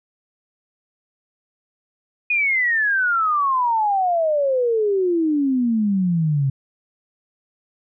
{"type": "exponential sweep", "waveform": "sine", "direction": "down", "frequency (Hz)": [2489, 132.8], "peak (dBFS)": -16, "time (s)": [2.3, 6.5], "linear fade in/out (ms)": 5, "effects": []}